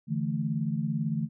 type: chord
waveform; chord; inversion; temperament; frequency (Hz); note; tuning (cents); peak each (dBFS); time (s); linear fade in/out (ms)
sine; D suspended second; none; equal; 146.83 / 164.81 / 220; D3 / E3 / A3; 0 / 0 / 0; -31 / -31 / -31; 0.07-1.29; 50
effects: none